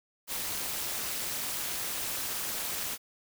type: noise with amplitude modulation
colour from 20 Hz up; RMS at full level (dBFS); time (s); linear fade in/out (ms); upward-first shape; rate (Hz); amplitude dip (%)
white; -31; 0.27-2.98; 50; sine; 224; 75
effects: none